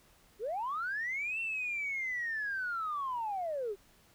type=linear two-way sweep; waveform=sine; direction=up then down; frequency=374.8 to 2717 to 374.8 Hz; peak=-32 dBFS; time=0.39-3.76 s; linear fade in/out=50 ms; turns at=1.4 s; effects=tanh soft clip ceiling -28 dBFS + pink hiss -64 dBFS RMS until 4.14 s